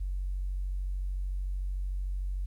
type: tone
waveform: sine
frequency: 46.72 Hz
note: F#1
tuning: 18 cents sharp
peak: -29 dBFS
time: 0-2.46 s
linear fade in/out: 10 ms
effects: tanh soft clip ceiling -25 dBFS + 11-bit